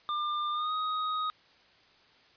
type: tone with pitch glide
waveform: square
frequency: 1198 to 1253.2 Hz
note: D6 to D#6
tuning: +34 to +12 cents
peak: -30 dBFS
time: 0.09-1.3 s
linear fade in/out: 0 ms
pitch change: +78 cents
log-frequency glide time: 0.52-0.73 s
effects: white hiss -61 dBFS RMS until 2.36 s + resampled to 11025 Hz